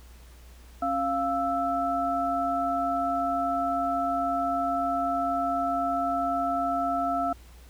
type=tone cluster; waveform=sine; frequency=272.2 / 696 / 1320 Hz; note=C#4 / F5 / E6; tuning=-31 / -6 / +2 cents; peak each=-32 / -26 / -30 dBFS; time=0.82-7.33 s; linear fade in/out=5 ms; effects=added 60 Hz sine -47 dBFS peak until 7.69 s + pink hiss -56 dBFS RMS until 7.69 s